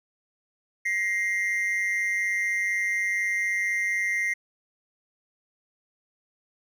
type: tone pair together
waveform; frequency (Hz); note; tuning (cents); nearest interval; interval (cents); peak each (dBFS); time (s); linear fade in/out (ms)
triangle; 1899.1 / 2095; A#6 / C7; +32 / +2; major second; 170; -26 / -24; 0.85-4.34; 10
effects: none